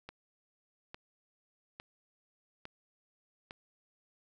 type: click train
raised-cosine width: 0.3 ms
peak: -28 dBFS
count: 5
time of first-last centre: 0.09-3.509 s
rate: 1.17 Hz
effects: none